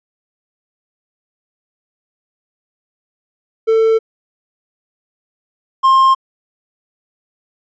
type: tone pair in turn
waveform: triangle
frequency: 446.4 / 1061.7 Hz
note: A4 / C6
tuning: +25 / +25 cents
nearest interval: octave + minor third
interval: 1500 cents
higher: second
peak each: -7 / -5 dBFS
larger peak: second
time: 3.67-3.99 / 5.83-6.15 s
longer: neither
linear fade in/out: 20 ms
effects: resampled to 16000 Hz